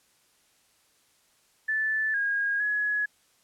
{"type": "tone with pitch steps", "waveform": "sine", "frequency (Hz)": [1751, 1633, 1685], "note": ["A6", "G#6", "G#6"], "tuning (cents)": [-9, -30, 25], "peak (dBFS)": -24, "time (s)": [1.68, 3.06], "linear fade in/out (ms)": 10, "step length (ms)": 460, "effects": ["white hiss -65 dBFS RMS until 3.43 s", "low-pass 11000 Hz 12 dB/octave"]}